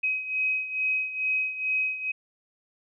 sine beating tone pair, 2531 / 2533.3 Hz, D#7 / D#7, +29 / +31 cents, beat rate 2.3 Hz, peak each -26 / -31 dBFS, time 0.03-2.12 s, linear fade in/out 10 ms, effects none

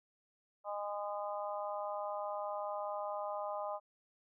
harmonic tone, 204.9 Hz, G#3, 23 cents flat, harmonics 3 / 4 / 5 / 6, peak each -40 / -42 / -44 / -46 dBFS, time 0.64-3.8 s, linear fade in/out 50 ms, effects none

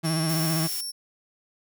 35% pulse tone with vibrato, 160.9 Hz, E3, 42 cents flat, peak -22 dBFS, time 0.03-0.68 s, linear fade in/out 20 ms, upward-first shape sine, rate 15 Hz, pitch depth 47 cents each way
25% pulse tone, 5450 Hz, F8, 43 cents flat, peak -26 dBFS, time 0.04-0.92 s, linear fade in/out 20 ms
blue noise, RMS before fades -33 dBFS, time 0.29-0.81 s, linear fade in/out 5 ms
effects none

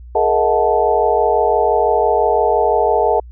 sine tone cluster, 421.5 / 467.4 / 631 / 724 / 874 Hz, G#4 / A#4 / D#5 / F#5 / A5, +26 / +5 / +24 / -38 / -12 cents, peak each -18 dBFS, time 0.15-3.2 s, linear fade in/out 5 ms, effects added 60 Hz sine -33 dBFS peak until 3.31 s

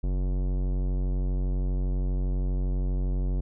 sine tone with tanh clipping, 46.25 Hz, F#1, in tune, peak -26 dBFS, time 0.03-3.41 s, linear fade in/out 10 ms, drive 18 dB, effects none

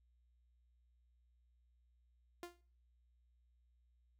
sawtooth tone with exponential decay, 349.2 Hz, F4, in tune, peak -39 dBFS, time 2.43-2.61 s, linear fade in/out 1 ms, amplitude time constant 38 ms, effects noise-tail reverb RT60 0.5 s tail -22 dB re dry + added 60 Hz sine -70 dBFS peak until 4.19 s

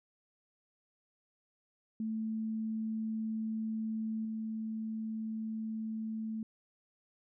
sine tone with level steps, 220.4 Hz, A3, 3 cents sharp, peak -33 / -35 dBFS, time 2-6.43 s, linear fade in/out 2 ms, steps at 4.25 s, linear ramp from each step 2 ms, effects none

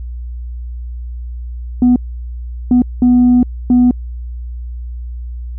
sine tone bursts at uneven times, 246.9 Hz, B3, in tune, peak -4 dBFS, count 4, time 1.82-1.96 / 2.71-2.82 / 3.02-3.43 / 3.7-3.91 s, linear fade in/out 2 ms, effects tanh soft clip ceiling -4 dBFS + added 60 Hz sine -22 dBFS peak until 5.58 s

